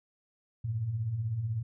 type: beating tone pair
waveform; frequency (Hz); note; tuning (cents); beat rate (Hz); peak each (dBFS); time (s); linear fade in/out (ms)
sine; 98 / 114; G2 / A#2; 0 / -38; 16; -39 / -30; 0.64-1.63; 10
effects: none